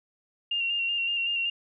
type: tone with vibrato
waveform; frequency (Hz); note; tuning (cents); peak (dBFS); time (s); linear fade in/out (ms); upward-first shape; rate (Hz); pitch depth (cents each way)
sine; 2777; F7; -10; -25; 0.51-1.5; 5; square; 5.3; 22
effects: none